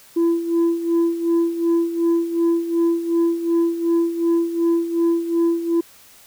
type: tone with tremolo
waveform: sine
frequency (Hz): 336.5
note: E4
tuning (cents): +36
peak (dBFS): -11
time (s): 0.16-5.81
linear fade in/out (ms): 10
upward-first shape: sine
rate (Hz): 2.7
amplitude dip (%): 75
effects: tanh soft clip ceiling -13 dBFS + white hiss -48 dBFS RMS until 6.26 s